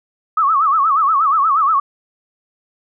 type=tone with vibrato; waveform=sine; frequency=1200 Hz; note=D6; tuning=37 cents sharp; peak=-11 dBFS; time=0.37-1.8 s; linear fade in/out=5 ms; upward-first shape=sine; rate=8.4 Hz; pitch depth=170 cents each way; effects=none